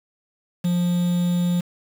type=tone with quantisation; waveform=triangle; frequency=175.8 Hz; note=F3; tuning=12 cents sharp; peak=-16 dBFS; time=0.64-1.61 s; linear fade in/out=10 ms; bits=6; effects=none